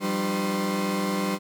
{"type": "tone cluster", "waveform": "35% pulse", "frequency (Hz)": [174.2, 194.4, 299.9, 505, 1065], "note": ["F3", "G3", "D4", "B4", "C6"], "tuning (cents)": [-4, -14, 36, 39, 30], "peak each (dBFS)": [-34, -25, -30, -32, -32], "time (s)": [0, 1.39], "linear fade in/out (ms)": 50, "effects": []}